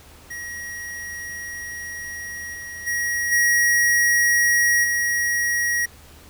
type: tone with level steps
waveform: square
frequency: 1900 Hz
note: A#6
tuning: 33 cents sharp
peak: -31 / -33 / -22 / -16 / -20 dBFS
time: 0.3-5.86 s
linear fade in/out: 10 ms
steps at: 2.53 / 2.86 / 3.31 / 4.83 s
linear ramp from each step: 20 ms
effects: added 76 Hz sine -48 dBFS peak until 6.29 s + pink hiss -48 dBFS RMS until 6.29 s